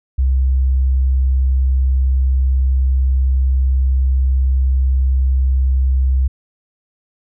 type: tone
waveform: sine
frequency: 65.41 Hz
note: C2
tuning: in tune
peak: -11 dBFS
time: 0.18-6.28 s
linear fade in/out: 10 ms
effects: none